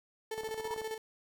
35% pulse tone with tremolo, 440 Hz, A4, in tune, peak -33 dBFS, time 0.31-0.98 s, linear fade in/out 5 ms, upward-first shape square, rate 15 Hz, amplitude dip 55%
click train, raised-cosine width 1 ms, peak -33 dBFS, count 9, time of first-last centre 0.38-0.817 s, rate 18.3 Hz
sine tone with exponential growth, 952 Hz, A#5, 36 cents sharp, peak -34 dBFS, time 0.49-0.74 s, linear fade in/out 1 ms, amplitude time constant 54 ms
effects none

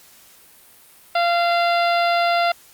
harmonic tone with a mistuned harmonic, 690 Hz, F5, 21 cents flat, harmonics 1 / 2 / 3 / 4 / 5 / 6 / 7, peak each -17 / -23 / -27 / -29 / -31 / -33 / -34 dBFS, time 1.15-2.52 s, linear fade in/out 5 ms, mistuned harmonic 5, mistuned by +27 cents, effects white hiss -49 dBFS RMS until 2.73 s + Opus 48 kbps

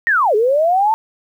sine linear two-way sweep, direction down then up, 1900 to 405.3 to 903 Hz, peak -11 dBFS, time 0.07-0.94 s, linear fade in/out 0 ms, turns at 0.35 s, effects 8-bit

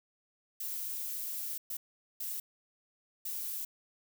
violet noise bursts at uneven times, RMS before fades -38 dBFS, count 4, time 0.6-1.58 / 1.7-1.77 / 2.2-2.4 / 3.25-3.65 s, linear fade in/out 5 ms, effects none

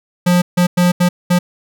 square tone bursts at uneven times, 177.4 Hz, F3, 27 cents sharp, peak -10 dBFS, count 5, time 0.26-0.42 / 0.57-0.67 / 0.77-0.92 / 1-1.09 / 1.3-1.39 s, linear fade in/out 10 ms, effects none

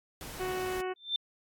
pink noise, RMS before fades -43 dBFS, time 0.21-0.81 s, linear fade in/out 0 ms
harmonic tone, 370 Hz, F#4, in tune, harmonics 1 / 2 / 3 / 4 / 5 / 6 / 7 / 8, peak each -33 / -39 / -43 / -45 / -47 / -49 / -50 / -51 dBFS, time 0.39-0.94 s, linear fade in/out 20 ms
sine tone with exponential growth, 3565 Hz, A7, 22 cents sharp, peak -24 dBFS, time 0.96-1.16 s, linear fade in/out 2 ms, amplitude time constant 42 ms
effects AAC 64 kbps

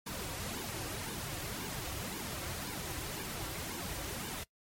pink noise with flanger, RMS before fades -40 dBFS, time 0.06-4.44 s, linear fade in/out 10 ms, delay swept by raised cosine 1.5 to 4.8 ms, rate 1.9 Hz, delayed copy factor -0.7, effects noise-tail reverb RT60 0.1 s tail -22 dB re dry + MP3 64 kbps

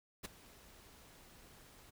pink noise with ADSR envelope, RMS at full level -41 dBFS, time 0.23-1.91 s, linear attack 22 ms, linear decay 12 ms, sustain -19 dB, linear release 18 ms, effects none

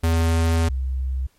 square / sine tone pair in turn, 82.41 / 65.24 Hz, E2 / C2, 0 / -4 cents, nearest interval major third, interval 404 cents, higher first, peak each -17 / -21 dBFS, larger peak first, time 0.03-0.69 / 0.69-1.27 s, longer first, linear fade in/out 10 ms, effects pink hiss -62 dBFS RMS until 1.38 s + MP3 64 kbps

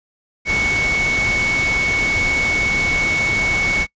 sine tone in noise, 2217 Hz, C#7, in tune, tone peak -16 dBFS, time 0.45-3.87 s, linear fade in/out 50 ms, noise pink, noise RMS -24 dBFS, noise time 0.45-3.87 s, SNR +5 dB, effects noise-tail reverb RT60 0.1 s tail -24 dB re dry + resampled to 16000 Hz

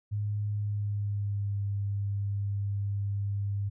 sine tone with pitch glide, 103.83 to 100.53 Hz, G#2 to G2, 0 to +44 cents, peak -28 dBFS, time 0.11-3.7 s, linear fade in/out 20 ms, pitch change -56 cents, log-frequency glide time 0.54-1.6 s, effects none

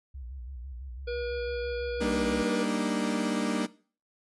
sine tone with vibrato, 63.5 Hz, B1, 49 cents sharp, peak -38 dBFS, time 0.14-2.43 s, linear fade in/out 10 ms, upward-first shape square, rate 6 Hz, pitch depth 110 cents each way
harmonic tone, 481.4 Hz, B4, 44 cents flat, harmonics 1 / 3 / 5 / 7 / 9 / 10, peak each -31 / -41 / -45 / -48 / -50 / -51 dBFS, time 1.07-2.64 s, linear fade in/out 10 ms
35% pulse chord, Eb major seventh, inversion first, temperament equal, 196 / 233.1 / 293.7 / 311.1 Hz, G3 / Bb3 / D4 / Eb4, 0 / 0 / 0 / 0 cents, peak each -32 / -29 / -30 / -34 dBFS, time 2-3.67 s, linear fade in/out 20 ms
effects noise-tail reverb RT60 0.4 s tail -19 dB re dry + resampled to 24000 Hz

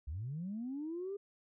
sine linear sweep, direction up, 63.4 to 409.5 Hz, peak -37 dBFS, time 0.07-1.17 s, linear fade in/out 10 ms, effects tanh soft clip ceiling -33 dBFS

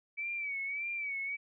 sine tone with vibrato, 2287 Hz, D7, 47 cents flat, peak -34 dBFS, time 0.17-1.37 s, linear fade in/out 20 ms, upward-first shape sine, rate 1.7 Hz, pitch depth 76 cents each way, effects none

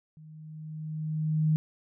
sine tone with level ramp, 155.56 Hz, D#3, in tune, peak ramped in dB -47 to -20 dBFS, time 0.17-1.56 s, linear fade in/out 0 ms, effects none

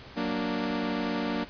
sawtooth chord, Gb augmented, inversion none, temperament equal, 185 / 233.1 / 293.7 Hz, Gb3 / Bb3 / D4, 0 / 0 / 0 cents, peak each -31 / -27 / -28 dBFS, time 0.16-1.45 s, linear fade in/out 20 ms, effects pink hiss -47 dBFS RMS until 1.49 s + resampled to 11025 Hz

